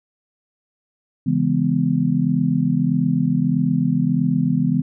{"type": "chord", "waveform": "sine", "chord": "C# minor seventh", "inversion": "none", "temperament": "just", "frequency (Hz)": [138.59, 166.31, 207.9, 249.5], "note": ["C#3", "E3", "G#3", "B3"], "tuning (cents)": [0, 16, 2, 18], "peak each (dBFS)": [-23, -20, -23, -20], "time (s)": [1.26, 4.82], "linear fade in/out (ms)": 10, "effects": []}